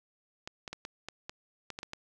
clicks, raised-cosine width 0.2 ms, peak -22 dBFS, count 10, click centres 0.475 / 0.678 / 0.73 / 0.851 / 1.086 / 1.295 / 1.703 / 1.789 / 1.831 / 1.934 s, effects none

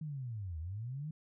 sine linear two-way sweep, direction down then up, 160 to 75.9 to 160 Hz, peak -38 dBFS, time 0.01-1.11 s, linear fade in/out 5 ms, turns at 0.59 s, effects none

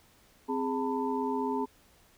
sine tone cluster, 260.8 / 414 / 896 / 992 Hz, C4 / G#4 / A5 / B5, -5 / -5 / +31 / +7 cents, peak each -32 / -33 / -34 / -38 dBFS, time 0.48-1.66 s, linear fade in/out 20 ms, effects pink hiss -62 dBFS RMS until 2.17 s

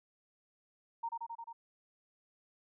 sine tone with echo, 925 Hz, A#5, 14 cents flat, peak -34 dBFS, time 1.03-1.09 s, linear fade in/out 10 ms, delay 88 ms, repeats 5, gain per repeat -2 dB, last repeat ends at 1.53 s, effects none

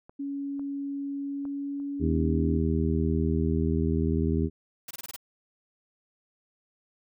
clicks, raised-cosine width 1 ms, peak -33 / -35 / -33 / -43 dBFS, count 4, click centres 0.095 / 0.595 / 1.453 / 1.8 s
sine tone with pitch glide, 280 to 282.3 Hz, C#4 to C#4, +18 to +32 cents, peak -30 dBFS, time 0.19-2.58 s, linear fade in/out 10 ms, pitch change +14 cents, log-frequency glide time 1.22-1.91 s
harmonic tone, 80.2 Hz, E2, 47 cents flat, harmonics 1 / 2 / 3 / 4 / 5, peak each -27 / -29 / -29 / -32 / -32 dBFS, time 1.99-4.5 s, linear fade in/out 50 ms
white noise bursts, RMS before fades -39 dBFS, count 6, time 4.88-5.163 s, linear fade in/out 5 ms, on 28 ms, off 23 ms
effects none

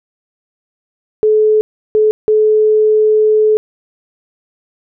sine tone bursts at uneven times, 430 Hz, A4, 40 cents flat, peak -7 dBFS, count 3, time 1.23-1.61 / 1.95-2.11 / 2.28-3.57 s, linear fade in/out 0 ms, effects none

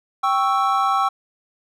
triangle chord, C# diminished, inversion second, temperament equal, 784 / 1108.7 / 1318.5 Hz, G5 / C#6 / E6, 0 / 0 / 0 cents, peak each -19 dBFS, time 0.23-1.09 s, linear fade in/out 10 ms, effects none

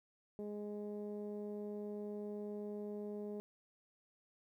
15% pulse tone with low-pass filter, 207.7 Hz, G#3, in tune, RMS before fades -44 dBFS, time 0.39-3.4 s, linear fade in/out 0 ms, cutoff 420 Hz, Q 1.5, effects 13-bit

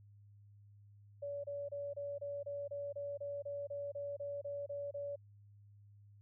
sine tone bursts, 570 Hz, C#5, 48 cents sharp, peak -39 dBFS, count 16, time 1.22-5.16 s, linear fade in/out 10 ms, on 220 ms, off 28 ms, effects added 102 Hz sine -58 dBFS peak until 6.21 s

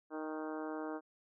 harmonic tone with a mistuned harmonic, 155.56 Hz, D#3, in tune, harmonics 2 / 3 / 4 / 5 / 6 / 7 / 8 / 9 / 10, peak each -41 / -45 / -47 / -49 / -51 / -52 / -53 / -54 / -55 dBFS, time 0.1-1.01 s, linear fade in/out 50 ms, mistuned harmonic 5, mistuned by +22 cents, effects none

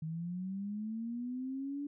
sine linear sweep, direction up, 155.56 to 290 Hz, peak -36 dBFS, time 0.02-1.87 s, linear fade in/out 5 ms, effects none

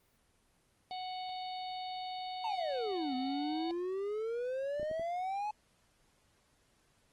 harmonic tone, 740 Hz, F#5, in tune, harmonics 1 / 3 / 4 / 5 / 6, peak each -39 / -54 / -52 / -49 / -50 dBFS, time 0.91-3.71 s, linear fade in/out 0 ms
triangle exponential two-way sweep, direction down then up, 932.3 to 253.9 to 856 Hz, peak -32 dBFS, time 2.44-5.51 s, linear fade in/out 5 ms, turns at 3.15 s
clicks, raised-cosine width 2 ms, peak -33 dBFS, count 4, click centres 4.797 / 4.83 / 4.913 / 4.996 s
effects pink hiss -71 dBFS RMS until 7.12 s + Opus 24 kbps

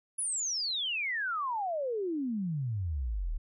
sine exponential sweep, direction down, 10548 to 34.65 Hz, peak -30 dBFS, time 0.18-3.38 s, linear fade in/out 10 ms, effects none

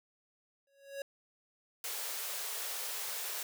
square tone with exponential growth, 554.4 Hz, C#5, in tune, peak -36 dBFS, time 0.67-1.02 s, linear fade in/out 2 ms, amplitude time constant 74 ms
white high-pass noise, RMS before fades -39 dBFS, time 1.84-3.43 s, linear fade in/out 2 ms, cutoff 390 Hz, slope 96 dB/octave
effects none

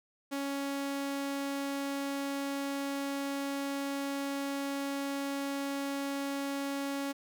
sawtooth tone, 278.3 Hz, C#4, 7 cents sharp, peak -29 dBFS, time 0.31-7.13 s, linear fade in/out 20 ms, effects none

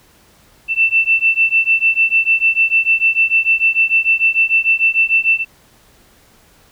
sine beating tone pair, 2669 / 2675.7 Hz, E7 / E7, +21 / +25 cents, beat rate 6.7 Hz, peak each -14 dBFS, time 0.68-5.45 s, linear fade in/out 50 ms, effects pink hiss -50 dBFS RMS until 6.71 s

